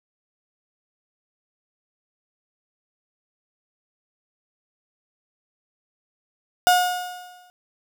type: tone with exponential decay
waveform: 35% pulse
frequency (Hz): 721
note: F#5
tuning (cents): -45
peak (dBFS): -10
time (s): 6.67-7.5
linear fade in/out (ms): 0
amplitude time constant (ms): 180
effects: none